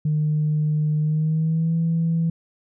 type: tone with pitch glide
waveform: sine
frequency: 152.2 to 165.02 Hz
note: D#3 to E3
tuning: -38 to +2 cents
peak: -17 dBFS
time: 0.05-2.3 s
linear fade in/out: 5 ms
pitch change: +140 cents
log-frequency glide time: 1-1.75 s
effects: tanh soft clip ceiling -14 dBFS